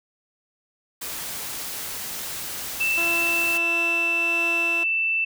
white noise, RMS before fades -32 dBFS, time 1.01-3.58 s, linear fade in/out 10 ms
sine tone, 2658 Hz, E7, 14 cents sharp, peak -20 dBFS, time 2.8-5.25 s, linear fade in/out 10 ms
15% pulse tone with tremolo, 338.9 Hz, E4, 48 cents sharp, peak -22 dBFS, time 2.97-4.84 s, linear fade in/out 10 ms, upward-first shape triangle, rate 1.5 Hz, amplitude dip 30%
effects none

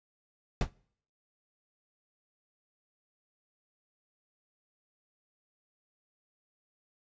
brown noise with exponential decay, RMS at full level -19 dBFS, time 0.61-0.7 s, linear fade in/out 2 ms, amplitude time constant 19 ms, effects noise-tail reverb RT60 0.6 s tail -25 dB re dry + resampled to 16000 Hz

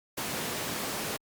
pink high-pass noise, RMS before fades -34 dBFS, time 0.17-1.17 s, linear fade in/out 10 ms, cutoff 160 Hz, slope 12 dB/octave, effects Opus 48 kbps

